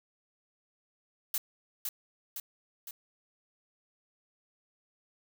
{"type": "noise with echo", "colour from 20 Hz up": "blue", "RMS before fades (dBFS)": -31, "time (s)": [1.34, 1.38], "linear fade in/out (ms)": 2, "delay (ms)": 510, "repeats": 3, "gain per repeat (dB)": -4, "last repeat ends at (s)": 2.91, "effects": []}